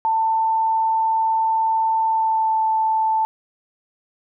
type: tone with pitch glide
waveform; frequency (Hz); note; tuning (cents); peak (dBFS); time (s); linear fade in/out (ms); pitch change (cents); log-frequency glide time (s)
sine; 891 to 881.3; A5 to A5; +22 to +3; -16; 0.05-3.25; 0; -19; 2.06-2.6
effects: none

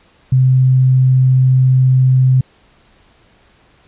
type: tone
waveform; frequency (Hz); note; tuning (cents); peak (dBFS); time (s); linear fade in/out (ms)
sine; 129.6; C3; -16; -7; 0.32-2.41; 5
effects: pink hiss -51 dBFS RMS until 3.87 s + resampled to 8000 Hz

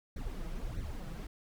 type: noise with flanger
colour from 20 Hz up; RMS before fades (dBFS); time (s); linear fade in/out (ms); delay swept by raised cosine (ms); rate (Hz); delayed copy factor
brown; -39; 0.16-1.27; 5; 0.49 to 6.29; 1.6; +0.85
effects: none

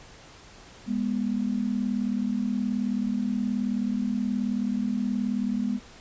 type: tone pair together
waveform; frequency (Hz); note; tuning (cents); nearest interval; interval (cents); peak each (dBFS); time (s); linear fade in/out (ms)
sine; 204.9 / 243.7; G#3 / B3; -23 / -23; minor third; 300; -27; 0.86-5.8; 50
effects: pink hiss -49 dBFS RMS until 6 s + resampled to 16000 Hz

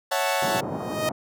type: chord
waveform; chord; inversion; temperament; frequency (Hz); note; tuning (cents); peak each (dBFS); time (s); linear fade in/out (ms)
sawtooth; F# minor seventh; second; equal; 554.4 / 659.3 / 740 / 880; C#5 / E5 / F#5 / A5; 0 / 0 / 0 / 0; -23 / -26 / -24 / -24; 0.11-0.61; 10
type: band-pass noise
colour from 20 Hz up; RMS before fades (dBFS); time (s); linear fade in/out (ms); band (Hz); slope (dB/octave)
pink; -31; 0.42-1.12; 5; 120 to 1000; 24
type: tone with exponential growth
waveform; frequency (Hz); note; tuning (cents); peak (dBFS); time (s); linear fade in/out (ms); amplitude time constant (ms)
sawtooth; 622.3; D#5; 0; -17; 0.58-1.09; 2; 110
effects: none

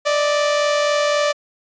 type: tone pair together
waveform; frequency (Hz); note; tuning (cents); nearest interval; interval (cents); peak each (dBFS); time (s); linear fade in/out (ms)
sawtooth; 587.3 / 631.1; D5 / D#5; 0 / +24; minor second; 124; -12 / -23; 0.05-1.33; 20
effects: resampled to 16000 Hz

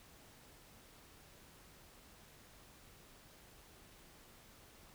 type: silence
effects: pink hiss -61 dBFS RMS until 4.94 s

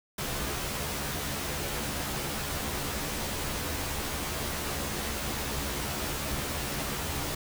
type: noise with comb filter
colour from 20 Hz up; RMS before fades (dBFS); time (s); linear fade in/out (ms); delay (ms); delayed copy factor
pink; -33; 0.18-7.35; 5; 14; +0.7
effects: none

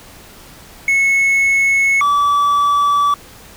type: tone pair in turn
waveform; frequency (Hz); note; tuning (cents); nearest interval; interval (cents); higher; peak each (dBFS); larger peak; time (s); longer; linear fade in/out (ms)
triangle; 2194 / 1152.2; C#7 / D6; -18 / -33; major seventh; 1115; first; -9; neither; 0.88-2.01 / 2.01-3.14; neither; 2
effects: pink hiss -40 dBFS RMS until 3.56 s

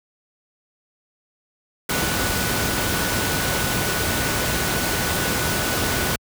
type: tone in noise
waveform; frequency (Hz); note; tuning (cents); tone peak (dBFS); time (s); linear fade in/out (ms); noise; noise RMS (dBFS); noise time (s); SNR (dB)
sine; 1480; F#6; 0; -30; 1.89-6.16; 5; pink; -22; 1.89-6.16; -11
effects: high-pass 60 Hz 12 dB/octave

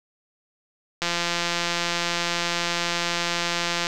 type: click train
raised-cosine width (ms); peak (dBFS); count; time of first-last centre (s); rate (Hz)
0.2; -7; 491; 1.02-3.869; 172
effects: none

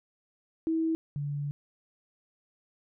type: tone pair in turn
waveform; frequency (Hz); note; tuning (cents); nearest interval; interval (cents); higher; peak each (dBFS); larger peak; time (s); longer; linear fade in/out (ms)
sine; 323.7 / 144.19; E4 / D3; -31 / -31; octave + major second; 1400; first; -25 / -30; first; 0.67-0.95 / 1.16-1.51; second; 0
effects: none

